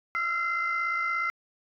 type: tone cluster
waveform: sine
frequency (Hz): 1309 / 1366 / 2068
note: E6 / F6 / C7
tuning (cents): -13 / -39 / -21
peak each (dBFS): -34 / -28 / -28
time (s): 0.15-1.3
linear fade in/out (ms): 0
effects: tanh soft clip ceiling -20 dBFS